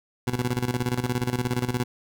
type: tone with tremolo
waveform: 20% pulse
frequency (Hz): 123.47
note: B2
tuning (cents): 0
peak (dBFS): -17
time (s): 0.27-1.84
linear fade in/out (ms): 5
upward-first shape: square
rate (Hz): 17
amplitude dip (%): 75
effects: none